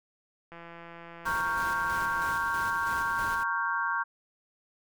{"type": "click train", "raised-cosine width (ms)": 0.5, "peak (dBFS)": -31, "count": 305, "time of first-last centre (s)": [0.52, 2.319], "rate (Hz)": 169}
{"type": "noise with tremolo", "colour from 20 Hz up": "pink", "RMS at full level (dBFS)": -41, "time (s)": [1.25, 3.44], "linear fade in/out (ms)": 10, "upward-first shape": "square", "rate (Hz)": 3.1, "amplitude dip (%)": 40}
{"type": "chord", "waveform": "sine", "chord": "G half-diminished seventh", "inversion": "first", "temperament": "equal", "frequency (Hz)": [932.3, 1108.7, 1396.9, 1568], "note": ["Bb5", "Db6", "F6", "G6"], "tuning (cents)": [0, 0, 0, 0], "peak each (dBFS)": [-33, -32, -34, -31], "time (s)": [1.25, 4.04], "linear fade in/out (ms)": 20}
{"effects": []}